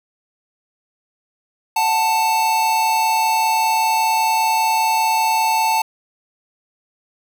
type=tone pair together; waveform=square; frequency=740 / 885.1 Hz; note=F#5 / A5; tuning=0 / +10 cents; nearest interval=minor third; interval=310 cents; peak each=-25 / -16 dBFS; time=1.76-5.82 s; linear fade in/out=5 ms; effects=none